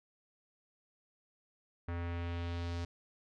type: tone with low-pass filter sweep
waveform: square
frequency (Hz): 85.8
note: F2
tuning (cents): -30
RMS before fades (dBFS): -38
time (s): 1.88-2.85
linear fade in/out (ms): 5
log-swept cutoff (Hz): 1800 to 5400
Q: 1.5
effects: none